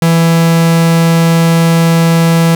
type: tone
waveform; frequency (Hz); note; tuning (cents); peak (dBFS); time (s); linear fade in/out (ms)
45% pulse; 165.8; E3; +10; -6; 0.02-2.55; 2
effects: 8-bit